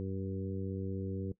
harmonic tone with a mistuned harmonic, 96 Hz, G2, 36 cents flat, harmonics 1 / 2 / 3 / 4 / 5, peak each -38 / -40 / -43 / -43 / -46 dBFS, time 0-1.32 s, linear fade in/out 0 ms, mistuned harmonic 1, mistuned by -24 cents, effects noise-tail reverb RT60 0.1 s tail -18 dB re dry

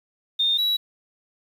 sine / triangle tone pair in turn, 3646 / 3900 Hz, A#7 / B7, -39 / -23 cents, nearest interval minor second, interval 116 cents, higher second, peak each -18 dBFS, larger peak neither, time 0.39-0.58 / 0.58-0.77 s, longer neither, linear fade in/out 10 ms, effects 8-bit

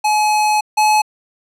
square tone pair in turn, 849 / 853.6 Hz, G#5 / G#5, +38 / +47 cents, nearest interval unison, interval 9 cents, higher second, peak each -13 / -11 dBFS, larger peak second, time 0.04-0.61 / 0.77-1.02 s, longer first, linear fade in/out 10 ms, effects low-pass 12000 Hz 12 dB/octave

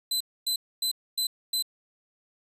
sawtooth tone bursts, 4035 Hz, B7, 36 cents sharp, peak -22 dBFS, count 5, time 0.11-1.625 s, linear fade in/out 5 ms, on 95 ms, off 260 ms, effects resampled to 32000 Hz

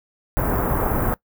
pink band-stop noise, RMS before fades -21 dBFS, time 0.37-1.14 s, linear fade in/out 0 ms, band 1400 to 15000 Hz, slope 24 dB/octave, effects noise-tail reverb RT60 0.1 s tail -22 dB re dry

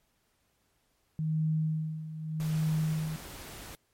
sine tone with tremolo, 157 Hz, D#3, 16 cents sharp, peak -25 dBFS, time 1.19-3.16 s, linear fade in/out 0 ms, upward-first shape sine, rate 0.82 Hz, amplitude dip 75%
pink noise, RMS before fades -45 dBFS, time 2.4-3.75 s, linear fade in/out 0 ms
effects pink hiss -73 dBFS RMS until 3.93 s + MP3 64 kbps

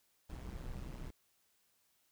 brown noise with amplitude modulation, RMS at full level -42 dBFS, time 0.29-1.11 s, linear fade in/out 10 ms, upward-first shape sine, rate 126 Hz, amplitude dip 70%, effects white hiss -75 dBFS RMS until 2.11 s

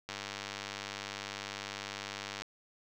click train, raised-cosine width 0.2 ms, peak -21 dBFS, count 234, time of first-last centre 0.09-2.42 s, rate 100 Hz, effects none

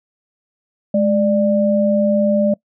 sine tone pair together, 209.7 / 593 Hz, G#3 / D5, +17 / +17 cents, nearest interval octave + tritone, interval 1800 cents, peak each -15 dBFS, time 0.94-2.54 s, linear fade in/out 5 ms, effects noise-tail reverb RT60 0.1 s tail -23 dB re dry

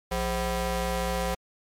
20% pulse ring-modulated tone, 233.7 Hz, A#3, 5 cents sharp, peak -18 dBFS, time 0.11-1.35 s, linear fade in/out 10 ms, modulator 291 Hz, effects MP3 64 kbps

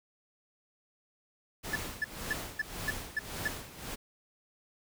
pink noise with tremolo, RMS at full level -38 dBFS, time 1.63-3.96 s, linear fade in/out 20 ms, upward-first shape sine, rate 1.8 Hz, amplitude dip 75%
triangle tone bursts, 1737 Hz, A6, 23 cents flat, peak -26 dBFS, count 7, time 1.73-3.479 s, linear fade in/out 5 ms, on 27 ms, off 260 ms
effects none

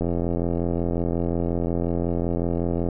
click train, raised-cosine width 2 ms, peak -12 dBFS, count 247, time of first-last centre 0.01-2.887 s, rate 85.5 Hz, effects none

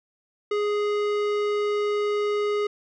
sine tone with tanh clipping, 415.3 Hz, G#4, in tune, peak -24 dBFS, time 0.51-2.67 s, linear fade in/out 5 ms, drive 17 dB, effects none

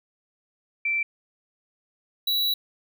sine / square tone pair in turn, 2339 / 3924 Hz, D7 / B7, -8 / -12 cents, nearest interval major sixth, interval 896 cents, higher second, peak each -22 / -22 dBFS, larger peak neither, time 0.85-1.03 / 2.27-2.54 s, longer second, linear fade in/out 5 ms, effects none

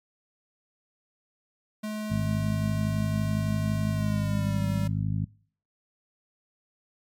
square tone with pitch glide, 213.5 to 192.42 Hz, G#3 to G3, +48 to -32 cents, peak -31 dBFS, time 1.83-4.88 s, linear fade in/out 10 ms, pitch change -180 cents, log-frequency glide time 3.92-4.65 s
harmonic tone, 51.91 Hz, G#1, in tune, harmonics 1 / 2 / 3 / 4 / 5, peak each -37 / -28 / -29 / -36 / -40 dBFS, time 2.1-5.25 s, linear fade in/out 10 ms
effects noise-tail reverb RT60 0.5 s tail -23 dB re dry + MP3 96 kbps

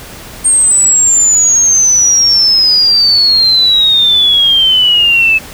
sine exponential sweep, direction down, 8630 to 2600 Hz, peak -5 dBFS, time 0.44-5.39 s, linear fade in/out 20 ms, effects pink hiss -30 dBFS RMS until 5.53 s

